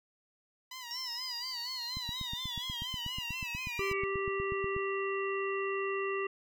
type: tone with vibrato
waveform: 10% pulse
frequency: 987.8 Hz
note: B5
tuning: in tune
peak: -34 dBFS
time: 0.71-3.93 s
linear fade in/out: 5 ms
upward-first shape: sine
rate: 4.2 Hz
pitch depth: 90 cents each way
type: exponential sweep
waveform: sine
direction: down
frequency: 5530 to 2217 Hz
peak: -37 dBFS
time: 0.91-4.04 s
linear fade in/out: 0 ms
type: click train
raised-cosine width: 5 ms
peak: -29 dBFS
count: 24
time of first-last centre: 1.97-4.765 s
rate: 8.23 Hz
type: harmonic tone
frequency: 391.6 Hz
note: G4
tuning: 2 cents flat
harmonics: 1 / 3 / 5 / 7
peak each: -33 / -38 / -40 / -41 dBFS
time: 3.79-6.27 s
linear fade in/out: 5 ms
effects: none